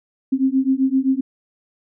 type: beating tone pair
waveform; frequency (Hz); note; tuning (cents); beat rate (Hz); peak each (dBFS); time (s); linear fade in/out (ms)
sine; 261.6 / 269.3; C4 / C#4; 0 / -50; 7.7; -18; 0.32-1.21; 10
effects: none